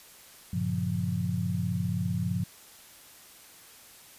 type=chord; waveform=sine; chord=G half-diminished seventh; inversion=none; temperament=just; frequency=98 / 117.6 / 141.12 / 176.4 Hz; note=G2 / Bb2 / Db3 / F3; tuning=0 / +16 / +31 / +18 cents; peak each=-32 / -34 / -35 / -30 dBFS; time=0.53-2.44 s; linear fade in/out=5 ms; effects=white hiss -52 dBFS RMS until 4.18 s + resampled to 32000 Hz